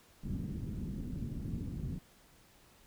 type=low-pass noise; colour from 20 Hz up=white; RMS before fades=-39 dBFS; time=0.23-1.99 s; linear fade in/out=10 ms; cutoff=230 Hz; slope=24 dB/octave; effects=pink hiss -63 dBFS RMS until 2.86 s